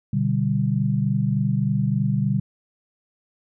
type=chord; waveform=sine; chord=G major; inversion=first; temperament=equal; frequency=123.47 / 146.83 / 196 Hz; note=B2 / D3 / G3; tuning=0 / 0 / 0 cents; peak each=-23 dBFS; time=0.13-2.4 s; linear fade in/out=5 ms; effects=none